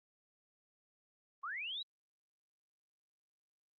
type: linear sweep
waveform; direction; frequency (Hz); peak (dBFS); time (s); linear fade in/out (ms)
sine; up; 1039 to 3989; -39; 1.43-1.83; 10
effects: Opus 32 kbps